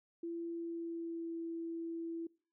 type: tone with pitch glide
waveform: sine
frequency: 337.2 to 332.2 Hz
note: E4 to E4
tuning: +39 to +13 cents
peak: -38 dBFS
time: 0.23-2.27 s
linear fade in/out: 5 ms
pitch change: -26 cents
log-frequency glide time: 0.47-1.35 s
effects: noise-tail reverb RT60 0.4 s tail -24 dB re dry